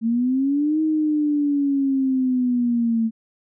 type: linear two-way sweep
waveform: sine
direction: up then down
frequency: 222.3 to 315.3 to 222.3 Hz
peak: -17 dBFS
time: 0.01-3.11 s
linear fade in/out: 50 ms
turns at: 0.81 s
effects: none